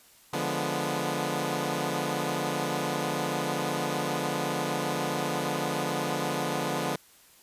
10% pulse chord, D diminished seventh, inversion none, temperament equal, 146.83 / 174.61 / 207.7 / 246.9 Hz, D3 / F3 / Ab3 / Cb4, 0 / 0 / 0 / 0 cents, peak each -24 / -25 / -28 / -25 dBFS, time 0.33-6.96 s, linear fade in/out 5 ms, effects white hiss -57 dBFS RMS until 7.42 s + resampled to 32000 Hz

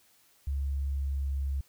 sine tone with pitch glide, 69.3 to 68.66 Hz, C#2 to C#2, 0 to -16 cents, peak -28 dBFS, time 0.47-1.61 s, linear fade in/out 5 ms, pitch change -16 cents, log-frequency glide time 0.82-1.42 s, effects white hiss -64 dBFS RMS until 1.68 s

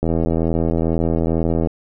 click train, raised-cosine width 2 ms, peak -6 dBFS, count 136, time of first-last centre 0.03-1.672 s, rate 82.2 Hz, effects none

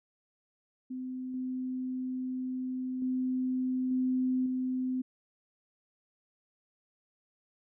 sine tone with level steps, 256.2 Hz, C4, 36 cents flat, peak -35 / -32 / -28 / -26 / -29 dBFS, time 0.9-5.02 s, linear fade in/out 10 ms, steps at 1.34 / 3.02 / 3.91 / 4.46 s, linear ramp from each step 2 ms, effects none

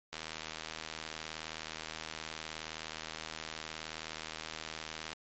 click train, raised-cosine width 0.2 ms, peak -22 dBFS, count 397, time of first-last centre 0.13-5.13 s, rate 79.2 Hz, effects MP3 32 kbps

